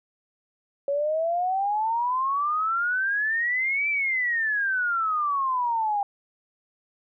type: exponential two-way sweep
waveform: sine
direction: up then down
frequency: 554.4 to 2349 to 797 Hz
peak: -22 dBFS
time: 0.88-6.03 s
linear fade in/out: 2 ms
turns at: 3.89 s
effects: none